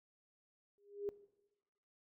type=tone with exponential growth; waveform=sine; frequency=406.3 Hz; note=G#4; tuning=38 cents flat; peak=-34 dBFS; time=0.78-1.09 s; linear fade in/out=0 ms; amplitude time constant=67 ms; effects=noise-tail reverb RT60 1.0 s tail -19 dB re dry